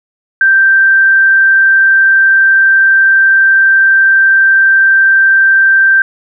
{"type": "tone", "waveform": "sine", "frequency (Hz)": 1568, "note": "G6", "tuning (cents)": 0, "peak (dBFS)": -4, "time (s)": [0.41, 6.02], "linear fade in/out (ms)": 2, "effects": []}